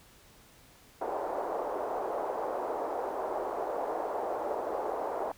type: band-pass noise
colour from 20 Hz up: white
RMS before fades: -34 dBFS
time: 1.01-5.32 s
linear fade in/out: 5 ms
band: 390 to 840 Hz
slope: 24 dB/octave
effects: pink hiss -58 dBFS RMS until 5.37 s